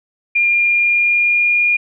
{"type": "tone with pitch glide", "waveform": "sine", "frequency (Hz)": [2404, 2424], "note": ["D7", "D#7"], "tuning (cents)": [40, -46], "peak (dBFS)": -11, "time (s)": [0.35, 1.77], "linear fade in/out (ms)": 10, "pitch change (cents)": 14, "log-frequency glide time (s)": [0.53, 1.65], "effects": []}